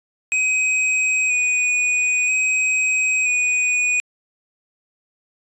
square tone with vibrato, 2499 Hz, D#7, 7 cents sharp, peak -17 dBFS, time 0.32-4 s, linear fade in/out 0 ms, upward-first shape square, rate 0.51 Hz, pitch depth 17 cents each way, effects resampled to 22050 Hz

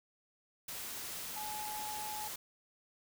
sine tone in noise, 850 Hz, G#5, 40 cents sharp, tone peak -41 dBFS, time 1.36-2.28 s, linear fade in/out 5 ms, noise white, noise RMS -43 dBFS, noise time 0.68-2.36 s, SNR -1 dB, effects none

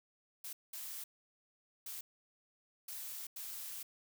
blue noise bursts at uneven times, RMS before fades -45 dBFS, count 5, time 0.44-0.53 / 0.73-1.04 / 1.86-2.01 / 2.88-3.27 / 3.36-3.83 s, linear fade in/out 5 ms, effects none

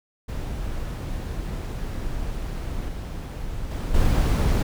brown noise with level steps, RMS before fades -29 / -31 / -27 / -19 dBFS, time 0.28-4.63 s, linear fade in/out 10 ms, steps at 2.88 / 3.71 / 3.94 s, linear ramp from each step 5 ms, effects none

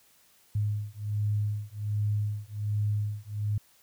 sine beating tone pair, 103.9 / 105.2 Hz, G#2 / G#2, +1 / +23 cents, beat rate 1.3 Hz, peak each -30 dBFS, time 0.55-3.58 s, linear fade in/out 5 ms, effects white hiss -62 dBFS RMS until 3.82 s

